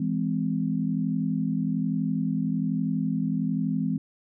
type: chord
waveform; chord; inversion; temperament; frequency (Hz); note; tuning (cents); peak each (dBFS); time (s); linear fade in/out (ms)
sine; E augmented; none; just; 164.81 / 206 / 257.5; E3 / G#3 / B#3; 0 / -14 / -28; -28; 0-3.98; 5
effects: none